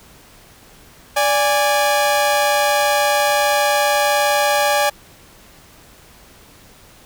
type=tone pair together; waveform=sawtooth; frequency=583.4 / 825 Hz; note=D5 / G#5; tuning=-12 / -12 cents; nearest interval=tritone; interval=600 cents; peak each=-13 dBFS; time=1.16-4.9 s; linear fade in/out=10 ms; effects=pink hiss -46 dBFS RMS until 7.05 s